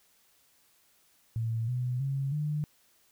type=tone with pitch steps; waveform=sine; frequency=113.7 / 124.71 / 136.78 / 150.03 Hz; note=A#2 / B2 / C#3 / D3; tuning=-43 / +17 / -23 / +37 cents; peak=-28 dBFS; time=1.36-2.64 s; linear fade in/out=0 ms; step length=320 ms; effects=white hiss -66 dBFS RMS until 3.11 s